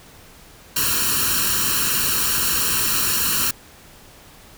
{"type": "noise with comb filter", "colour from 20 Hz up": "white", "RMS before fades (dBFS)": -20, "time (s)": [0.76, 3.51], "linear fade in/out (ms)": 5, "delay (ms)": 0.71, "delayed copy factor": 0.9, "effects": ["pink hiss -46 dBFS RMS until 4.57 s"]}